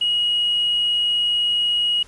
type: tone with tanh clipping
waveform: triangle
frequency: 2896 Hz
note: F#7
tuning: 38 cents flat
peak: -17 dBFS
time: 0.01-2.03 s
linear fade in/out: 5 ms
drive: 4 dB
effects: pink hiss -49 dBFS RMS until 2.07 s + resampled to 24000 Hz